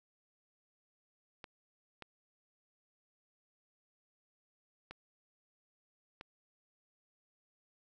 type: clicks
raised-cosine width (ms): 0.3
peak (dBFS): -30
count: 4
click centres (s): 1.442 / 2.023 / 4.91 / 6.211
effects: none